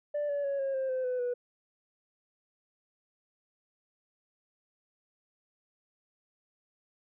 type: tone with pitch steps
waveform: sine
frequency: 587.3 / 572.2 / 557.5 / 543.2 / 529.3 / 515.7 / 502.5 / 489.6 Hz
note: D5 / D5 / C#5 / C#5 / C5 / C5 / B4 / B4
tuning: 0 / -45 / +10 / -35 / +20 / -25 / +30 / -15 cents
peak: -27 dBFS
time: 0.14-1.34 s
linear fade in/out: 10 ms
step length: 150 ms
effects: tanh soft clip ceiling -27 dBFS